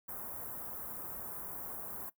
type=band-stop noise; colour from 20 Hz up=white; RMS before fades=-43 dBFS; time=0.08-2.1 s; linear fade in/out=10 ms; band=1300 to 12000 Hz; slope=24 dB/octave; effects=noise-tail reverb RT60 0.1 s tail -18 dB re dry